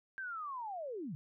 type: linear sweep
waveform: sine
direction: down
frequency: 1600 to 130.81 Hz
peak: -39 dBFS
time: 0.18-1.15 s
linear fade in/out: 0 ms
effects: none